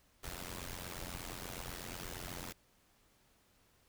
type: noise with amplitude modulation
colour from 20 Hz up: pink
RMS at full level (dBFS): -41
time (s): 0.23-2.53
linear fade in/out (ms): 10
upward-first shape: sine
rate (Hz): 88.3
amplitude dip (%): 90
effects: pink hiss -70 dBFS RMS until 3.88 s